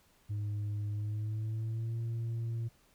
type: tone with pitch glide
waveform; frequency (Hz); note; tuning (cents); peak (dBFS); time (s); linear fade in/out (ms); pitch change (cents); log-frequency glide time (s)
sine; 103.83 to 115.21; G#2 to A#2; 0 to -20; -30; 0.29-2.69; 20; +180; 0.92-1.98
effects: tanh soft clip ceiling -32 dBFS + pink hiss -67 dBFS RMS until 2.94 s

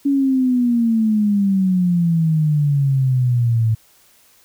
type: exponential sweep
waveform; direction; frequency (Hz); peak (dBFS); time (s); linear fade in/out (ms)
sine; down; 283.1 to 110; -13; 0.05-3.75; 10
effects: white hiss -53 dBFS RMS until 4.44 s

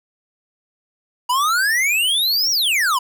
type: exponential two-way sweep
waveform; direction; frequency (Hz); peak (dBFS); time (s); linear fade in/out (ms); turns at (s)
square; up then down; 957 to 5800 to 957; -16; 1.29-2.99; 10; 2.51
effects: 8-bit

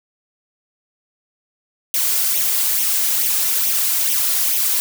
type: noise with flanger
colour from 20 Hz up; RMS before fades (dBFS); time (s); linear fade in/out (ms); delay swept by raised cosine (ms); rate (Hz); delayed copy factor
blue; -18; 1.94-4.8; 0; 0.32 to 2.92; 2.3; +0.65
effects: none

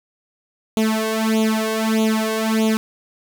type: tone with flanger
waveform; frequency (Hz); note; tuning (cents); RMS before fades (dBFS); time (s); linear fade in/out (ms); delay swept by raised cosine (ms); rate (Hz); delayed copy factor
sawtooth; 220; A3; 0; -19; 0.77-2.77; 0; 0.29 to 1.89; 1.6; +0.95
effects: none

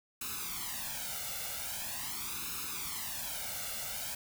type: noise with flanger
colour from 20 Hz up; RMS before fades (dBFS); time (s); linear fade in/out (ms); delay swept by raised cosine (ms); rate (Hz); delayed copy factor
white; -39; 0.21-4.15; 5; 0.76 to 1.44; 0.43; +0.85
effects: none

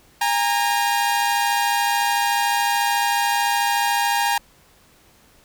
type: tone pair together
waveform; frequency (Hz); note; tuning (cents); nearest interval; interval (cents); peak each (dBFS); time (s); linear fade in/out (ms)
sawtooth; 815.2 / 929; G#5 / A#5; -32 / -6; major second; 226; -17; 0.21-4.38; 5
effects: pink hiss -54 dBFS RMS until 5.44 s

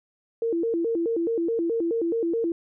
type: tone with vibrato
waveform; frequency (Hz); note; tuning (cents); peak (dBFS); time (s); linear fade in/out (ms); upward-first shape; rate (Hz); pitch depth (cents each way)
sine; 392.9; G4; +4; -22; 0.42-2.52; 2; square; 4.7; 270
effects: none

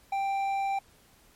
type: tone with hard clipping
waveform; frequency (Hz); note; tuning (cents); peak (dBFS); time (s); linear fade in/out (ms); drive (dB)
sine; 786; G5; +4; -28; 0.12-0.79; 5; 6
effects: pink hiss -60 dBFS RMS until 1.35 s + MP3 64 kbps

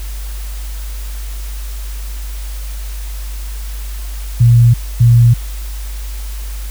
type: tone pair in turn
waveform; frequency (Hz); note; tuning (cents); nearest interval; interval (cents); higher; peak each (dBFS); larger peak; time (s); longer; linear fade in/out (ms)
sine; 118.5 / 118.5; A#2 / A#2; +29 / +29; unison; 0; neither; -4; neither; 4.4-4.74 / 5-5.34; neither; 10
effects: added 50 Hz sine -21 dBFS peak until 6.7 s + white hiss -35 dBFS RMS until 6.7 s

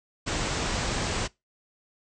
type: low-pass noise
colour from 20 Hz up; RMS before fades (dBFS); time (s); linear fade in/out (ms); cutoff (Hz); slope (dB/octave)
pink; -29; 0.26-1.28; 20; 8300; 96
effects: noise-tail reverb RT60 0.2 s tail -22 dB re dry

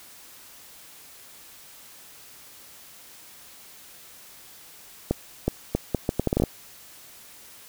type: accelerating click train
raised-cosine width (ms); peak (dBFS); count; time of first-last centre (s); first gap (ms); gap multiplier
2; -8; 12; 5.11-6.437; 370; 0.73
effects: white hiss -48 dBFS RMS until 7.68 s

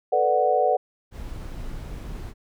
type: chord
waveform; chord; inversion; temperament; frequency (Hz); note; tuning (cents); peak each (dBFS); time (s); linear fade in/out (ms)
sine; B minor seventh; third; equal; 440 / 493.9 / 587.3 / 740; A4 / B4 / D5 / F#5; 0 / 0 / 0 / 0; -26 / -23 / -24 / -21; 0.12-0.77; 10
type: noise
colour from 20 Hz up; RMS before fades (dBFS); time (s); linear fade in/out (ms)
brown; -34; 1.11-2.34; 50
effects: none

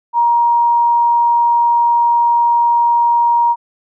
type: tone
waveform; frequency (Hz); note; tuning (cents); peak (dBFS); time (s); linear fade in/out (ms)
sine; 944; A#5; +22; -9; 0.13-3.56; 50
effects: none

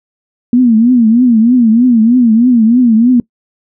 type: tone with vibrato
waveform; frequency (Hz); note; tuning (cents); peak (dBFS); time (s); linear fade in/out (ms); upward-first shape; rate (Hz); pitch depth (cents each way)
sine; 235.4; A#3; +17; -4; 0.53-3.2; 2; triangle; 3.2; 160
effects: noise-tail reverb RT60 0.1 s tail -23 dB re dry

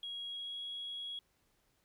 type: tone with pitch glide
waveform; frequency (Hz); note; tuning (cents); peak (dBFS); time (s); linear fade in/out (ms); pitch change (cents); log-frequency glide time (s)
sine; 3300 to 3323; G#7 to G#7; -12 to 0; -39; 0.03-1.19; 2; +12; 0.29-0.61
effects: tanh soft clip ceiling -35 dBFS + pink hiss -75 dBFS RMS until 1.84 s

